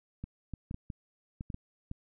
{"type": "clicks", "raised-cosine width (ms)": 5, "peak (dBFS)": -26, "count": 9, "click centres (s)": [0.24, 0.537, 0.711, 0.744, 0.902, 1.409, 1.502, 1.544, 1.914], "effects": []}